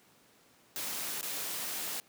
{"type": "noise with dropouts", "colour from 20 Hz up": "white", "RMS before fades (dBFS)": -37, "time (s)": [0.76, 2], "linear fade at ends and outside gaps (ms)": 0, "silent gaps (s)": [1.211, 1.229], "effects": ["pink hiss -63 dBFS RMS until 2.08 s", "high-pass 150 Hz 12 dB/octave"]}